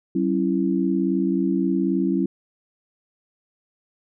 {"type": "tone cluster", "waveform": "sine", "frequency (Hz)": [190.2, 273.9, 332.7], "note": ["F#3", "C#4", "E4"], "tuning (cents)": [48, -21, 16], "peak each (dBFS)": -23, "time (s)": [0.15, 2.26], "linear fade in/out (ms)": 5, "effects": []}